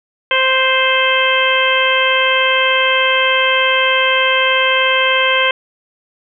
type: harmonic tone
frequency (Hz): 523.3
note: C5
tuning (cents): 0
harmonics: 1 / 2 / 3 / 4 / 5 / 6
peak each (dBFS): -18 / -18 / -18 / -18 / -18 / -18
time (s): 0.31-5.51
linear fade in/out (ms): 2
effects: none